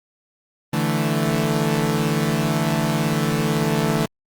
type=chord; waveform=sawtooth; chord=D suspended second; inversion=none; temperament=equal; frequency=146.83 / 164.81 / 220 Hz; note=D3 / E3 / A3; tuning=0 / 0 / 0 cents; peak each=-19 dBFS; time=0.73-4.06 s; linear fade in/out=5 ms; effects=Opus 32 kbps